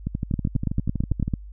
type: two click trains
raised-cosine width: 5 ms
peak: -13 / -10 dBFS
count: 16 / 10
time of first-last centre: 0.07-1.28 / 0.34-1.338 s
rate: 12.4 / 9.02 Hz
effects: added 50 Hz sine -37 dBFS peak until 1.52 s